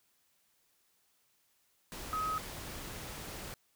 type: tone in noise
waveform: sine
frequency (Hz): 1269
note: D#6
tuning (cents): +34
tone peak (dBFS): -32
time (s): 2.13-2.38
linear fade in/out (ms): 0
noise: pink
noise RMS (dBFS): -44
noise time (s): 1.92-3.54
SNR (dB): +9
effects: white hiss -73 dBFS RMS until 3.75 s